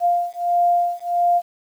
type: beating tone pair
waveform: sine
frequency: 698.5 / 700 Hz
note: F5 / F5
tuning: 0 / +4 cents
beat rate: 1.5 Hz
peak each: -19 dBFS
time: 0-1.42 s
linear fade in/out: 50 ms
effects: 8-bit

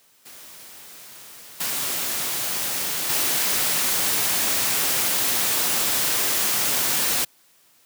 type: noise with level steps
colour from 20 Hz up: white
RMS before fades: -43 / -26 / -22 dBFS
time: 0.25-7.25 s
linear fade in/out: 10 ms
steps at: 1.6 / 3.09 s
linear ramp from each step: 5 ms
effects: white hiss -58 dBFS RMS until 7.85 s + high-pass 100 Hz 12 dB/octave

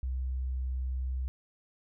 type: tone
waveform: sine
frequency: 64.2 Hz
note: C2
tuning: 32 cents flat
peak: -30 dBFS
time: 0.03-1.28 s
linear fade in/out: 0 ms
effects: none

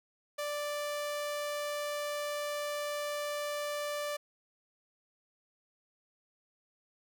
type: tone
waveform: sawtooth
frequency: 587.3 Hz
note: D5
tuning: in tune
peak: -30 dBFS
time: 0.38-4.17 s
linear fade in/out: 10 ms
effects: none

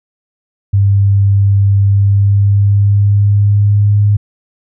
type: tone with pitch glide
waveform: sine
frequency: 99.5 to 103.07 Hz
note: G2 to G#2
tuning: +26 to -13 cents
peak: -6 dBFS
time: 0.73-4.17 s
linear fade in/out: 10 ms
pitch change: +61 cents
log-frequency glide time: 1.85-4.02 s
effects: none

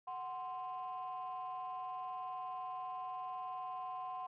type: ring-modulated tone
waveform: triangle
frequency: 150.4 Hz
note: D3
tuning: 42 cents sharp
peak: -34 dBFS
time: 0.07-4.27 s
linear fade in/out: 10 ms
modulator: 892 Hz
effects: tanh soft clip ceiling -35 dBFS

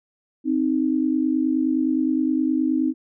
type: tone pair together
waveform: sine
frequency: 261.9 / 311.5 Hz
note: C4 / D#4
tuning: +2 / +2 cents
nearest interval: minor third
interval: 300 cents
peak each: -21 dBFS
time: 0.44-2.94 s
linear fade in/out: 50 ms
effects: none

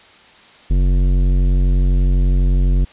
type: tone with tanh clipping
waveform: sine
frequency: 46 Hz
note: F#1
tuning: 9 cents flat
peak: -13 dBFS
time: 0.7-2.85 s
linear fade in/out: 10 ms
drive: 14 dB
effects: white hiss -45 dBFS RMS until 2.92 s + resampled to 8000 Hz

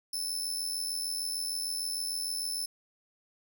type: tone with amplitude modulation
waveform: 25% pulse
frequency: 5274 Hz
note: E8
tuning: in tune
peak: -24 dBFS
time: 0.13-2.66 s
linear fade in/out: 5 ms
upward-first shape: sine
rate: 86.6 Hz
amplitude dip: 65%
effects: none

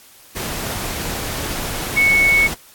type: tone in noise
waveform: sine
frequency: 2212 Hz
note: C#7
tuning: 4 cents flat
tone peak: -11 dBFS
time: 1.96-2.48 s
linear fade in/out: 20 ms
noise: pink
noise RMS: -25 dBFS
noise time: 0.35-2.55 s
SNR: +11 dB
effects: white hiss -46 dBFS RMS until 2.74 s + AAC 64 kbps

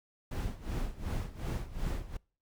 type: noise with tremolo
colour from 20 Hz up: brown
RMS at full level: -32 dBFS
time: 0.31-2.17 s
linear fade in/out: 5 ms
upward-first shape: sine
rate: 2.7 Hz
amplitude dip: 85%
effects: noise-tail reverb RT60 0.4 s tail -25 dB re dry

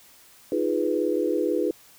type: chord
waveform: sine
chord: F half-diminished seventh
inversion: third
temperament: equal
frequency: 311.1 / 349.2 / 415.3 / 493.9 Hz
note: Eb4 / F4 / Ab4 / Cb5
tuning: 0 / 0 / 0 / 0 cents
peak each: -27 dBFS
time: 0.52-1.71 s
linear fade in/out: 2 ms
effects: white hiss -53 dBFS RMS until 1.98 s

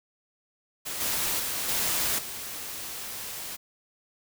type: noise with level steps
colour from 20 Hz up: white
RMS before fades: -34 / -28 / -31 / -27 / -37 dBFS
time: 0.85-3.57 s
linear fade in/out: 20 ms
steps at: 1 / 1.39 / 1.68 / 2.18 s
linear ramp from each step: 10 ms
effects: none

